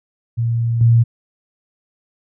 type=tone with level steps; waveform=sine; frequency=116.5 Hz; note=A#2; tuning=1 cent flat; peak=-15 / -8 dBFS; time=0.37-1.04 s; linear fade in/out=20 ms; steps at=0.81 s; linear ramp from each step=2 ms; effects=none